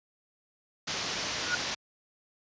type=low-pass noise; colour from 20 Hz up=white; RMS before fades=-34 dBFS; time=0.87-1.75 s; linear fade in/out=10 ms; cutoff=6300 Hz; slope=48 dB/octave
type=tone with exponential growth; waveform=sine; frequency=1449 Hz; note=F#6; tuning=37 cents flat; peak=-23 dBFS; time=1.38-1.55 s; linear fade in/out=5 ms; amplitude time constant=36 ms
effects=high-pass 60 Hz 12 dB/octave + resampled to 16000 Hz